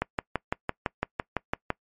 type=click train; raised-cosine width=0.5 ms; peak=-10 dBFS; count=11; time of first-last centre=0.02-1.704 s; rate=5.94 Hz; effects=noise-tail reverb RT60 0.1 s tail -24 dB re dry + MP3 48 kbps